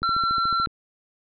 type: click train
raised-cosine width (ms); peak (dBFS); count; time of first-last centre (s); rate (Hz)
3; -24; 10; 0.02-0.672; 13.8
type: tone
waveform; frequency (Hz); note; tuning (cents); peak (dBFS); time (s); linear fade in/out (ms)
square; 1356; E6; +49; -21; 0.03-0.66; 0
effects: resampled to 11025 Hz